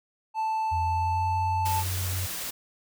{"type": "tone", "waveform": "triangle", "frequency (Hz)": 880, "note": "A5", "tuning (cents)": 0, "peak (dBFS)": -23, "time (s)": [0.34, 1.84], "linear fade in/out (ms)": 50}
{"type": "tone with pitch glide", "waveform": "sine", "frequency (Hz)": [85.6, 91.74], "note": ["F2", "F#2"], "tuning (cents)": [-34, -14], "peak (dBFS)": -28, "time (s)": [0.71, 2.27], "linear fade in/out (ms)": 20, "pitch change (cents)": 120, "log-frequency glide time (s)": [0.81, 1.38]}
{"type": "noise", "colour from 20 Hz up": "white", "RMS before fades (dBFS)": -34, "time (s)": [1.65, 2.51], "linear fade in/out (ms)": 10}
{"effects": []}